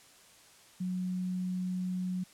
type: tone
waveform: sine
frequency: 183 Hz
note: F#3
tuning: 19 cents flat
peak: -31 dBFS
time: 0.8-2.24 s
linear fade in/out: 10 ms
effects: white hiss -58 dBFS RMS until 2.33 s + low-pass 10000 Hz 12 dB/octave